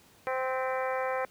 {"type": "harmonic tone with a mistuned harmonic", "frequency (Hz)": 260, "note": "C4", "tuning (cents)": -11, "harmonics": [2, 3, 4, 5, 6, 7, 8, 9], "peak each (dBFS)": [-31, -35, -37, -39, -41, -42, -43, -44], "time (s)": [0.27, 1.25], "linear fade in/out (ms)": 0, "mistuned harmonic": 8, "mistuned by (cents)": -56, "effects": ["pink hiss -59 dBFS RMS until 1.3 s", "high-pass 80 Hz 12 dB/octave"]}